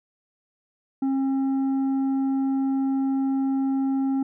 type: tone with tanh clipping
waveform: triangle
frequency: 269.3 Hz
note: C#4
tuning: 50 cents flat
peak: -22 dBFS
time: 1.02-4.23 s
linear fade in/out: 5 ms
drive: 10 dB
effects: none